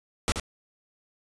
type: noise with echo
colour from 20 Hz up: pink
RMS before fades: -24 dBFS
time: 0.28-0.32 s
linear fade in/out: 0 ms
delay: 78 ms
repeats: 1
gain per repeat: -7 dB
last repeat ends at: 0.398 s
effects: resampled to 22050 Hz